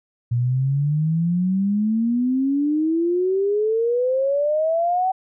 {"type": "exponential sweep", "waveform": "sine", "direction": "up", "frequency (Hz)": [117.6, 763], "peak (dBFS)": -17, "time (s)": [0.31, 5.12], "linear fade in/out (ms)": 10, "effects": []}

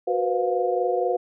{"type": "tone cluster", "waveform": "sine", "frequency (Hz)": [368.6, 485.9, 510, 707], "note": ["F#4", "B4", "C5", "F5"], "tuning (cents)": [-7, -28, -44, 21], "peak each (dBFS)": -26, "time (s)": [0.07, 1.17], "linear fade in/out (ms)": 10, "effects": []}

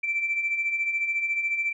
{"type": "beating tone pair", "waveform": "sine", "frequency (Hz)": [2327, 2341], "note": ["D7", "D7"], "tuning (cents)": [-17, -6], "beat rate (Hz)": 14, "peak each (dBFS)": [-32, -24], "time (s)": [0.03, 1.73], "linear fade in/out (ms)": 10, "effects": ["tanh soft clip ceiling -17 dBFS"]}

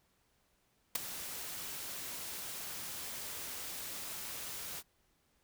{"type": "noise with ADSR envelope", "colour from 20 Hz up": "white", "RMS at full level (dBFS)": -29, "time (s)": [0.95, 4.83], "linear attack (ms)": 6, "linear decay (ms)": 10, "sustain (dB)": -14, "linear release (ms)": 47, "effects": ["pink hiss -74 dBFS RMS until 5.43 s"]}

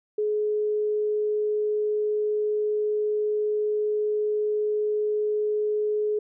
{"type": "tone", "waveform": "sine", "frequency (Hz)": 422.6, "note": "G#4", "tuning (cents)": 30, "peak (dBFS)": -22, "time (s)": [0.18, 6.19], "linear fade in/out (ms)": 5, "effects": []}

